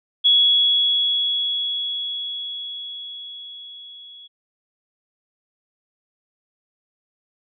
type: tone with level ramp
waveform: sine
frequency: 3358 Hz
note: G#7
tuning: 18 cents sharp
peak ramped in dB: -11 to -40 dBFS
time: 0.24-4.28 s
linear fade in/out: 20 ms
effects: none